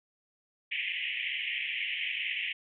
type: band-pass noise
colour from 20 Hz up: white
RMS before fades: -34 dBFS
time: 0.71-2.53 s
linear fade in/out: 10 ms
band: 1900 to 3100 Hz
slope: 96 dB/octave
effects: none